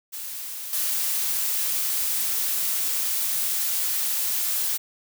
blue noise with level steps, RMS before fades -34 / -25 dBFS, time 0.12-4.78 s, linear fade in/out 20 ms, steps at 0.73 s, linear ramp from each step 2 ms, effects none

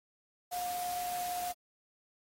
sine tone in noise, 715 Hz, F5, 41 cents sharp, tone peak -34 dBFS, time 0.51-1.53 s, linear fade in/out 20 ms, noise white, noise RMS -43 dBFS, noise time 0.51-1.53 s, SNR +6 dB, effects AAC 48 kbps

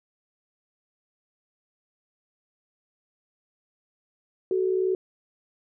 sine tone pair together, 375.3 / 436.3 Hz, F#4 / A4, +25 / -15 cents, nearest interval minor third, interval 260 cents, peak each -22 / -29 dBFS, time 4.51-4.95 s, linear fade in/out 2 ms, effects none

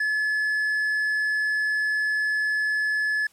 triangle tone, 1716 Hz, A6, 44 cents flat, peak -20 dBFS, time 0-3.27 s, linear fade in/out 5 ms, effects white hiss -59 dBFS RMS until 3.32 s + low-pass 11000 Hz 12 dB/octave

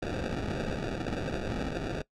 violet noise with sample-and-hold, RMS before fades -33 dBFS, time 0.02-2.02 s, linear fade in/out 5 ms, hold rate 1050 Hz, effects noise-tail reverb RT60 0.1 s tail -20 dB re dry + low-pass 5000 Hz 12 dB/octave

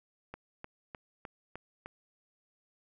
click train, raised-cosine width 0.5 ms, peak -27 dBFS, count 6, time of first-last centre 0.34-1.86 s, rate 3.29 Hz, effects none

